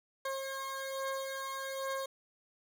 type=beating tone pair; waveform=20% pulse; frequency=537 / 538.2 Hz; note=C5 / C5; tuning=+45 / +49 cents; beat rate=1.2 Hz; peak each=-37 / -33 dBFS; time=0.25-2.06 s; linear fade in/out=5 ms; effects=none